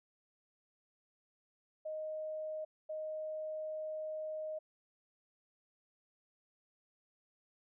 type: tone bursts at uneven times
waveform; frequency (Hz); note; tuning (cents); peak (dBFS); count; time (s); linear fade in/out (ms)
sine; 622.3; D#5; 0; -38; 2; 1.85-2.65 / 2.89-4.59; 10
effects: none